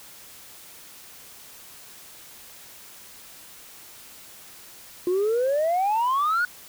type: exponential sweep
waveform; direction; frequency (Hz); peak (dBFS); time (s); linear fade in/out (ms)
sine; up; 348.3 to 1485; -18; 5.07-6.45; 2
effects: tanh soft clip ceiling -18 dBFS + white hiss -46 dBFS RMS until 6.68 s